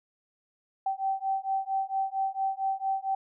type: beating tone pair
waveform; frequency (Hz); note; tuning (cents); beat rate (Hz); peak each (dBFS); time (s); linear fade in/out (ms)
sine; 772 / 776.4; G5 / G5; -27 / -17; 4.4; -30; 0.86-3.15; 5
effects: none